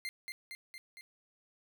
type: tone with echo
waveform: 30% pulse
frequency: 2093 Hz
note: C7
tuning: in tune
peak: -34 dBFS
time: 0.05-0.09 s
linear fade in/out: 0 ms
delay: 230 ms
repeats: 4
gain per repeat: -3 dB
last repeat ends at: 1.01 s
effects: none